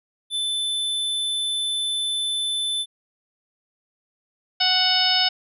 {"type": "tone", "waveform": "square", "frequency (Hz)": 3520, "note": "A7", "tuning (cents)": 0, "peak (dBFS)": -23, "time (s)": [0.3, 2.86], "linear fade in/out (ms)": 50}
{"type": "harmonic tone", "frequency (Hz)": 740, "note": "F#5", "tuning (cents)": 0, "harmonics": [1, 2, 3, 4, 5, 6, 7], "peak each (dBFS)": [-26, -29, -30, -22, -24, -27, -22], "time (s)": [4.6, 5.29], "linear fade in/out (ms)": 10}
{"effects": ["resampled to 32000 Hz"]}